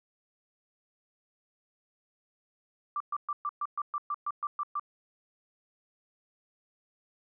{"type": "tone bursts", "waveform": "sine", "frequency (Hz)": 1174.7, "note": "D6", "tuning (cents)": 0, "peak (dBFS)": -29, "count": 12, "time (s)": [2.96, 4.796], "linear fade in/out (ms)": 2, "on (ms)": 43, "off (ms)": 120, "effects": []}